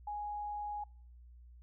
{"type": "tone", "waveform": "sine", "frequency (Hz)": 830.6, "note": "G#5", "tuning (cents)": 0, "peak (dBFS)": -37, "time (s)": [0.07, 0.84], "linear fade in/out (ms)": 5, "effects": ["noise-tail reverb RT60 0.5 s tail -26 dB re dry", "added 60 Hz sine -53 dBFS peak until 1.62 s"]}